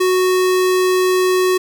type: tone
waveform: square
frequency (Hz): 369.2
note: F#4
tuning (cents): -4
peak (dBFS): -13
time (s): 0-1.58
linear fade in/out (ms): 10
effects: none